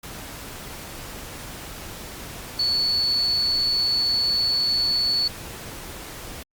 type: tone in noise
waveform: sine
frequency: 4436 Hz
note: C#8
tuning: in tune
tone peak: -19 dBFS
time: 2.59-5.28 s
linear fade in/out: 5 ms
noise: pink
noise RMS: -37 dBFS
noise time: 0.03-6.43 s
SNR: +15 dB
effects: Opus 48 kbps